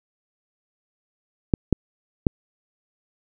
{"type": "clicks", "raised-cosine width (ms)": 3, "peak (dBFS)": -3, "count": 3, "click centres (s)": [1.538, 1.727, 2.268], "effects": []}